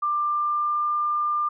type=tone with pitch glide; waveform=sine; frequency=1188 to 1197 Hz; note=D6 to D6; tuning=+20 to +33 cents; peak=-21 dBFS; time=0.02-1.49 s; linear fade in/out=10 ms; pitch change=+13 cents; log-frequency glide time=0.22-0.9 s; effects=none